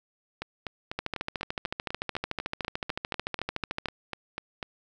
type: two click trains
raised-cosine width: 0.3 ms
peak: -14 / -17 dBFS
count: 40 / 18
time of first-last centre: 0.99-3.858 / 0.42-4.628 s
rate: 13.6 / 4.04 Hz
effects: none